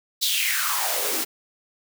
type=noise with high-pass filter sweep; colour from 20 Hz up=white; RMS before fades=-24 dBFS; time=0.21-1.25 s; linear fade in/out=20 ms; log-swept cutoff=4200 to 270 Hz; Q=4.7; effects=none